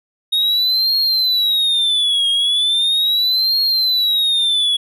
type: tone with vibrato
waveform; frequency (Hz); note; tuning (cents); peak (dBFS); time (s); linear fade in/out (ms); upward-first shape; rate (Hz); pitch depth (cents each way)
triangle; 3729; A#7; 0; -12; 0.32-4.77; 10; triangle; 0.38; 240
effects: none